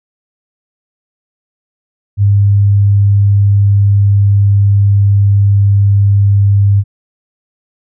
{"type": "tone with pitch glide", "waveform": "sine", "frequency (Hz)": [100.9, 100.32], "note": ["G#2", "G2"], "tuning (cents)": [-49, 41], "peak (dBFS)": -5, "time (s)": [2.17, 6.84], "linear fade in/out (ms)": 50, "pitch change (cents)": -10, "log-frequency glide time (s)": [2.31, 5.85], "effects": []}